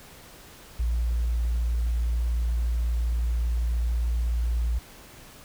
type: tone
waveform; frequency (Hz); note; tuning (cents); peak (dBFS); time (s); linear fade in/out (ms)
sine; 58.27; A#1; 0; -21; 0.79-4.79; 10
effects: tanh soft clip ceiling -19 dBFS + pink hiss -48 dBFS RMS until 5.44 s